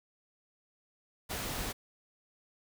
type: noise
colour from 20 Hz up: pink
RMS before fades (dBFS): -37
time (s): 1.29-1.73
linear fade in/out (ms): 20
effects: none